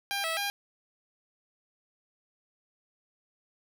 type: tone with pitch steps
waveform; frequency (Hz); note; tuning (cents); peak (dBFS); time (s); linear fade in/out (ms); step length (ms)
10% pulse; 799 / 651 / 806; G5 / E5 / G5; +33 / -22 / +48; -21; 0.11-0.5; 0; 130
effects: none